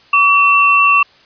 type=tone pair together; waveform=sine; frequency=1143 / 2698 Hz; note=D6 / E7; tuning=-47 / +40 cents; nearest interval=octave + minor third; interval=1487 cents; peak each=-10 dBFS; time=0.13-1.03 s; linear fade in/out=5 ms; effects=white hiss -47 dBFS RMS until 1.25 s + resampled to 11025 Hz